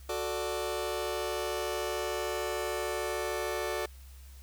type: chord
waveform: sawtooth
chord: D major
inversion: first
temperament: just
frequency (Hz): 367.1 / 440.5 / 587.3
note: F#4 / A4 / D5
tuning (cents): -14 / +2 / 0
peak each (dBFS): -32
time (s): 0.09-3.86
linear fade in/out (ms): 5
effects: added 66 Hz sine -47 dBFS peak until 4.42 s + white hiss -59 dBFS RMS until 4.42 s